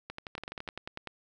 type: two click trains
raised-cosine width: 0.3 ms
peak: -22 / -23 dBFS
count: 8 / 8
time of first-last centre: 0.38-1.073 / 0.1-0.688 s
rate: 10.1 / 11.9 Hz
effects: none